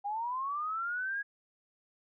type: linear sweep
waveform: sine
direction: up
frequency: 794 to 1661.2 Hz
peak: -32 dBFS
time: 0.04-1.23 s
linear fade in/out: 20 ms
effects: none